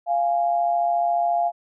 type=tone pair together; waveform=sine; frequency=695 / 829.2 Hz; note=F5 / G#5; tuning=-9 / -3 cents; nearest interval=minor third; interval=306 cents; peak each=-19 / -26 dBFS; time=0.06-1.52 s; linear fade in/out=50 ms; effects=none